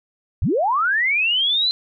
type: linear sweep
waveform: sine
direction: up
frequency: 49.65 to 4104 Hz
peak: -16 dBFS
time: 0.42-1.71 s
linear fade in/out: 0 ms
effects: none